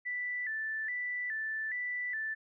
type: tone with vibrato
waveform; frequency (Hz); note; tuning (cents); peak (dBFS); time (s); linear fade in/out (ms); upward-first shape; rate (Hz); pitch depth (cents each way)
sine; 1864.7; A#6; 0; -33; 0.05-2.35; 20; square; 1.2; 100
effects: none